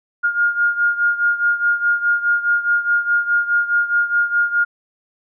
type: beating tone pair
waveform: sine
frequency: 1417 / 1421.8 Hz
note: F6 / F6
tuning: +25 / +31 cents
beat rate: 4.8 Hz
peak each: -16 / -20 dBFS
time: 0.23-4.65 s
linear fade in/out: 20 ms
effects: none